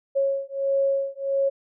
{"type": "beating tone pair", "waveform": "sine", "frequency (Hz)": [548, 549.5], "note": ["C#5", "C#5"], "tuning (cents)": [-20, -15], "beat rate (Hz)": 1.5, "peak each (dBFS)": -24, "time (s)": [0.15, 1.5], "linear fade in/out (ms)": 20, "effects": []}